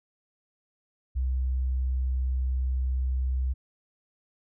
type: tone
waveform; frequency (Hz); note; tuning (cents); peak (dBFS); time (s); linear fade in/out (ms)
sine; 64.3; C2; -30; -24; 1.15-3.54; 20
effects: none